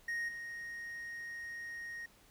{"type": "tone with level steps", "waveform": "triangle", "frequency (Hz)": 1867, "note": "A#6", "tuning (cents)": 2, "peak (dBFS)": [-33, -40], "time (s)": [0.08, 2.06], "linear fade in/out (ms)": 5, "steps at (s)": 0.28, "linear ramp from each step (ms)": 10, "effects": ["pink hiss -64 dBFS RMS until 2.3 s"]}